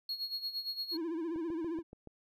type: tone with tremolo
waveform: triangle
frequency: 4310 Hz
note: C#8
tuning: 49 cents flat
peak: -32 dBFS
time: 0.09-0.97 s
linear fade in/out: 2 ms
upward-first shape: sine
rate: 8.7 Hz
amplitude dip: 75%
type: tone with vibrato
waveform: triangle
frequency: 329.6 Hz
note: E4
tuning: in tune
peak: -32 dBFS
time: 0.91-1.83 s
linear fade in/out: 50 ms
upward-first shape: sine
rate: 15 Hz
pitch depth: 96 cents each way
type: click train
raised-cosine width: 2 ms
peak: -35 dBFS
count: 6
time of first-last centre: 1.36-2.073 s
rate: 7.01 Hz
effects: none